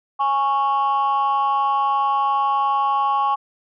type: tone pair together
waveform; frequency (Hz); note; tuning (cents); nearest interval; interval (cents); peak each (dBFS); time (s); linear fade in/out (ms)
sine; 827.8 / 1105; G#5 / C#6; -6 / -6; perfect fourth; 500; -18 / -17; 0.19-3.36; 20
effects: tanh soft clip ceiling -13 dBFS